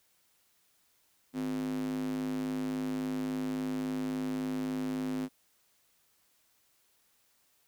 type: tone with high-pass filter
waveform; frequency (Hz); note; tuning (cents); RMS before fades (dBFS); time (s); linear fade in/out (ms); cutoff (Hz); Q
square; 51.8; G#1; -4; -34; 1.33-5.29; 50; 240; 6.3
effects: white hiss -70 dBFS RMS until 7.67 s